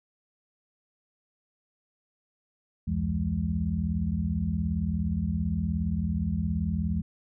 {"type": "tone cluster", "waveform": "sine", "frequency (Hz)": [68, 85.3, 170.1, 209.1], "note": ["C#2", "F2", "F3", "G#3"], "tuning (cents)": [-33, -40, -45, 12], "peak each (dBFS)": [-34, -30, -30, -31], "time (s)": [2.87, 7.02], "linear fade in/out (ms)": 10, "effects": []}